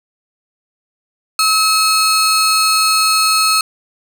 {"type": "tone pair together", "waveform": "30% pulse", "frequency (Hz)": [1288, 4302], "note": ["E6", "C8"], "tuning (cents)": [-41, 47], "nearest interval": "octave + major sixth", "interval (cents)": 2088, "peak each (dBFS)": -11, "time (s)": [1.39, 3.61], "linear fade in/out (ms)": 2, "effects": []}